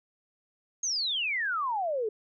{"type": "exponential sweep", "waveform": "sine", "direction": "down", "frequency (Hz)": [6590, 412.9], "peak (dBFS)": -27, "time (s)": [0.83, 2.09], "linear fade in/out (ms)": 5, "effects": []}